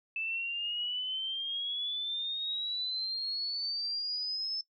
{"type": "exponential sweep", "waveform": "sine", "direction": "up", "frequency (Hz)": [2627, 5274], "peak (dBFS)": -32, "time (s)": [0.16, 4.61], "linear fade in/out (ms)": 2, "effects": ["noise-tail reverb RT60 0.1 s tail -20 dB re dry"]}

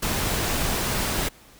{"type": "noise", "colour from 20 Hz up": "pink", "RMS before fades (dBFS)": -25, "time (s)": [0.02, 1.29], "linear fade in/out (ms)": 10, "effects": ["pink hiss -51 dBFS RMS until 1.59 s"]}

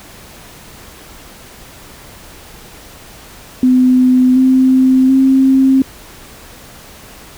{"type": "tone with pitch steps", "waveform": "sine", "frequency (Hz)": [254.2, 260, 265.9], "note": ["C4", "C4", "C4"], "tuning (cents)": [-50, -11, 28], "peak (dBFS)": -6, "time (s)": [3.63, 5.82], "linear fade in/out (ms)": 2, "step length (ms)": 730, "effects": ["pink hiss -37 dBFS RMS until 7.37 s"]}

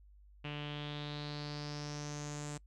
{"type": "tone with low-pass filter sweep", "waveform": "sawtooth", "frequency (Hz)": 147.3, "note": "D3", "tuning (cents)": 6, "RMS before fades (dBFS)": -42, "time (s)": [0.44, 2.58], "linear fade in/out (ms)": 10, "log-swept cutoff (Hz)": [2800, 7700], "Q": 5.5, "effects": ["noise-tail reverb RT60 0.1 s tail -24 dB re dry", "added 50 Hz sine -57 dBFS peak until 2.66 s"]}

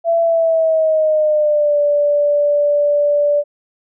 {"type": "tone with pitch glide", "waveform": "sine", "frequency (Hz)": [670, 583.3], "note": ["E5", "D5"], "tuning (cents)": [28, -12], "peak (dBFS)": -11, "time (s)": [0.04, 3.44], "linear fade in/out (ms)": 50, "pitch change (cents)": -240, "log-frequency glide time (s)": [0.22, 1.79], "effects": []}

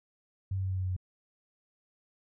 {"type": "tone with pitch steps", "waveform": "sine", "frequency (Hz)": [96, 95.28, 94.57, 93.86, 93.16, 92.46, 91.77], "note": ["G2", "G2", "F#2", "F#2", "F#2", "F#2", "F#2"], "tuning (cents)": [-36, -49, 38, 25, 12, -1, -14], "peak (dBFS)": -29, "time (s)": [0.51, 0.965], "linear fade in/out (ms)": 5, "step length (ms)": 65, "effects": []}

